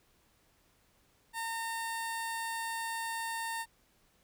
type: tone with notch filter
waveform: 15% pulse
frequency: 912 Hz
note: A#5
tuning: 38 cents flat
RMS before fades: -37 dBFS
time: 1.33-3.66 s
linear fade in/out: 50 ms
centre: 3100 Hz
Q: 1.5
effects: pink hiss -69 dBFS RMS until 4.23 s